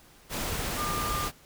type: tone in noise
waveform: sine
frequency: 1200 Hz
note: D6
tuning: 37 cents sharp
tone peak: -31 dBFS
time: 0.76-1.3 s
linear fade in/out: 50 ms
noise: pink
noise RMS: -32 dBFS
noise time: 0.29-1.32 s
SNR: -2 dB
effects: pink hiss -56 dBFS RMS until 1.45 s